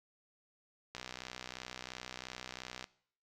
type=click train; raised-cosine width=0.2 ms; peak=-25 dBFS; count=120; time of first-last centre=0.95-2.842 s; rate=62.9 Hz; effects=noise-tail reverb RT60 0.6 s tail -21 dB re dry